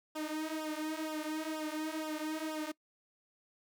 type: tone with flanger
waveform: sawtooth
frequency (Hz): 311.1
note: D#4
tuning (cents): 0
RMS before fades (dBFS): -38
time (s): 0.15-2.72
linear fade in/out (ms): 10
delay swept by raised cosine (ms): 0.46 to 5.06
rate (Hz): 2.1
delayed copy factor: -0.85
effects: noise-tail reverb RT60 0.1 s tail -22 dB re dry